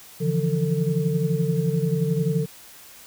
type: tone cluster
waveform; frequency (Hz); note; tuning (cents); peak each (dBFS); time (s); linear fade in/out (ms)
sine; 142.3 / 163.1 / 174.6 / 446.6; C#3 / E3 / F3 / A4; +46 / -18 / 0 / +26; -25 / -24 / -26 / -27; 0.2-2.46; 20
effects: white hiss -46 dBFS RMS until 3.06 s